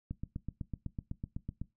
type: click train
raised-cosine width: 5 ms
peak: -25 dBFS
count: 13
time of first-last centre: 0.11-1.616 s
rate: 7.97 Hz
effects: noise-tail reverb RT60 0.2 s tail -19 dB re dry